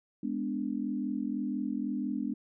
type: chord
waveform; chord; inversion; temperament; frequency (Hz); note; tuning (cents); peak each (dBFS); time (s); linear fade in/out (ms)
sine; G# diminished; none; equal with one note detuned; 207.7 / 249.7 / 293.7; G#3 / B3 / D4; 0 / +19 / 0; -35 / -34 / -35; 0.23-2.34; 5
effects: none